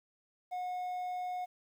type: tone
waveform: triangle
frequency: 726 Hz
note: F#5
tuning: 33 cents flat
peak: -33 dBFS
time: 0.51-1.46 s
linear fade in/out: 20 ms
effects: 11-bit